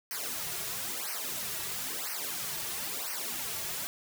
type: noise with flanger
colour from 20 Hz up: white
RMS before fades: -36 dBFS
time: 0.11-3.87 s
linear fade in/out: 0 ms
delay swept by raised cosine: 0.27 to 3.97 ms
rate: 1 Hz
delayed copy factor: -0.95
effects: none